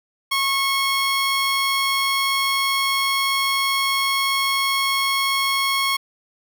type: tone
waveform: 15% pulse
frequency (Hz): 1093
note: C#6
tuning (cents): -25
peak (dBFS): -12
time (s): 0.31-5.97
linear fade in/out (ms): 10
effects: none